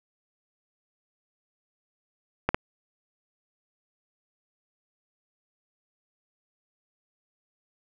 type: clicks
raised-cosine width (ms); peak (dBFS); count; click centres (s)
0.5; -7; 2; 2.49 / 2.545
effects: none